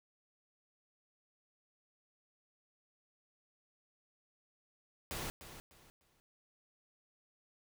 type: noise with echo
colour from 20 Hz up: pink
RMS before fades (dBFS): -41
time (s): 5.11-5.3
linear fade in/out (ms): 0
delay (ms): 300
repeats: 3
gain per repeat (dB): -11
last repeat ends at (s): 6.2
effects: none